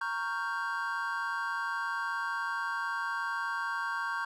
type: chord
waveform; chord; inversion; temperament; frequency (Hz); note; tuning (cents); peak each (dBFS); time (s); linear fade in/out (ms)
triangle; G half-diminished seventh; first; equal; 932.3 / 1108.7 / 1396.9 / 1568; Bb5 / Db6 / F6 / G6; 0 / 0 / 0 / 0; -36 / -35 / -38 / -33; 0.01-4.25; 5
effects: none